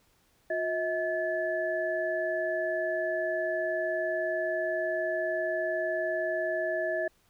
sine tone cluster, 358.5 / 639 / 1726 Hz, F4 / D#5 / A6, +45 / +46 / -34 cents, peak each -35 / -29 / -34 dBFS, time 0.5-7.08 s, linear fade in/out 5 ms, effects pink hiss -67 dBFS RMS until 7.29 s

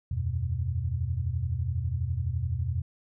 sine chord, E suspended second, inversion none, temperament equal with one note detuned, 80.52 / 92.5 / 123.47 Hz, E2 / F#2 / B2, -40 / 0 / 0 cents, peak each -31 dBFS, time 0.11-2.82 s, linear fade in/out 5 ms, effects none

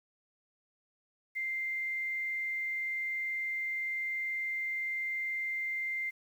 sine tone with quantisation, 2093 Hz, C7, in tune, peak -32 dBFS, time 1.35-6.11 s, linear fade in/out 20 ms, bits 10, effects none

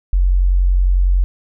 sine tone, 45.48 Hz, F#1, 29 cents flat, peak -10 dBFS, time 0.13-1.24 s, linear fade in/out 0 ms, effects none

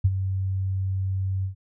sine tone with ADSR envelope, 95.4 Hz, G2, 47 cents flat, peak -13 dBFS, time 0.04-1.55 s, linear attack 11 ms, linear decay 44 ms, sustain -10 dB, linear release 110 ms, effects none

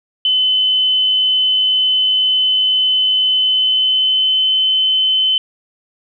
sine tone with pitch glide, 3034 to 3053 Hz, F#7 to G7, +43 to -46 cents, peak -11 dBFS, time 0.25-5.38 s, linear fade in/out 2 ms, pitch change +11 cents, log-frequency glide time 3.32-4.55 s, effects none

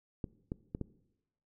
clicks, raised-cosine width 3 ms, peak -23 dBFS, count 4, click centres 0.242 / 0.519 / 0.749 / 0.813 s, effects noise-tail reverb RT60 0.9 s tail -20 dB re dry

